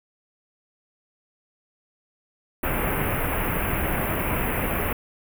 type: band-stop noise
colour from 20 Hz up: pink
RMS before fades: -25 dBFS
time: 2.63-4.93 s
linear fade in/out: 5 ms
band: 2700 to 11000 Hz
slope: 48 dB/octave
effects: none